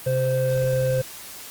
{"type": "tone pair together", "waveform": "triangle", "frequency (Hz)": [130.81, 519.6], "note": ["C3", "C5"], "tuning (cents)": [0, -12], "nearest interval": "2 octaves", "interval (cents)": 2388, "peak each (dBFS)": [-21, -19], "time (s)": [0.06, 1.02], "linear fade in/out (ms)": 10, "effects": ["white hiss -39 dBFS RMS until 1.5 s", "Opus 32 kbps"]}